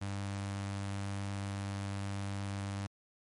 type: tone with notch filter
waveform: sawtooth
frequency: 99.1 Hz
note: G2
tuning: 19 cents sharp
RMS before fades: -38 dBFS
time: 0.01-2.87 s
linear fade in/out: 10 ms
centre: 420 Hz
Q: 2
effects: MP3 48 kbps